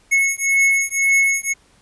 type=beating tone pair; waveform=square; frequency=2190 / 2191.9 Hz; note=C#7 / C#7; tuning=-22 / -20 cents; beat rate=1.9 Hz; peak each=-18 dBFS; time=0.11-1.54 s; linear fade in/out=20 ms; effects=pink hiss -55 dBFS RMS until 1.81 s + resampled to 24000 Hz